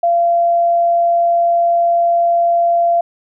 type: tone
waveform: sine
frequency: 686 Hz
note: F5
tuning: 31 cents flat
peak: -10 dBFS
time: 0.03-3.01 s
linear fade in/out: 5 ms
effects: none